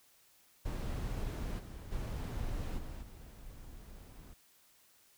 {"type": "noise with level steps", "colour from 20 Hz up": "brown", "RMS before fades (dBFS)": [-37, -46, -38, -44, -51], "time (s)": [0.65, 4.34], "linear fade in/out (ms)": 10, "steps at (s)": [1.58, 1.91, 2.77, 3.01], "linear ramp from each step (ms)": 20, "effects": ["white hiss -66 dBFS RMS until 5.17 s"]}